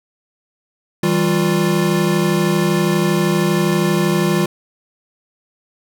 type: tone cluster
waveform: square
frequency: 161.7 / 194.3 / 351 Hz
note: E3 / G3 / F4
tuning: -33 / -15 / +9 cents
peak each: -19 dBFS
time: 1.03-4.46 s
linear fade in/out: 5 ms
effects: none